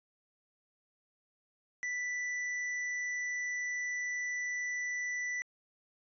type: tone with hard clipping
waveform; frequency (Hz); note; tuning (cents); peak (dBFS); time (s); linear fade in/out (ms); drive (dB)
triangle; 1975.5; B6; 0; -35; 1.83-5.42; 0; 10
effects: resampled to 16000 Hz